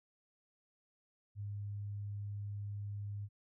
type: tone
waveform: sine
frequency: 102.1 Hz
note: G#2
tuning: 29 cents flat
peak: -39 dBFS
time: 1.35-3.29 s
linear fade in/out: 50 ms
effects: none